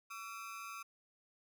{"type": "ring-modulated tone", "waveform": "30% pulse", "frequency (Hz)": 1244.5, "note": "D#6", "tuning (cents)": 0, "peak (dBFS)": -39, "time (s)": [0.1, 0.83], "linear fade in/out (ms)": 10, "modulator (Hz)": 107, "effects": []}